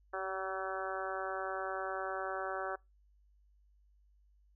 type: harmonic tone with a mistuned harmonic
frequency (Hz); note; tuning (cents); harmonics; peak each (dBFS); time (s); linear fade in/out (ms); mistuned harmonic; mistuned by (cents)
190; F#3; +46; 2 / 3 / 4 / 5 / 6 / 7 / 8 / 9; -43 / -42 / -42 / -48 / -44 / -44 / -44 / -49; 0.13-2.76; 10; 2; +17
effects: noise-tail reverb RT60 0.2 s tail -23 dB re dry + added 50 Hz sine -64 dBFS peak until 4.55 s